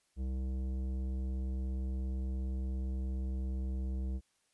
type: tone with tanh clipping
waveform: sine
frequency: 64.9 Hz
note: C2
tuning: 13 cents flat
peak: -35 dBFS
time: 0.16-4.21 s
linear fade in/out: 50 ms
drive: 13 dB
effects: white hiss -75 dBFS RMS until 4.53 s + resampled to 24000 Hz